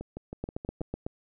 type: two click trains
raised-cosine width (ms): 2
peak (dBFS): -19 / -24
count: 6 / 6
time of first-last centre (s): 0.44-1.065 / 0.01-0.809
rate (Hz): 8 / 6.26
effects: none